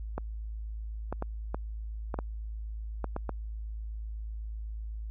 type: clicks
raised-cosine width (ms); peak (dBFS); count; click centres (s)
1; -19; 9; 0.18 / 1.126 / 1.224 / 1.545 / 2.142 / 2.189 / 3.043 / 3.164 / 3.293
effects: added 54 Hz sine -35 dBFS peak until 5.1 s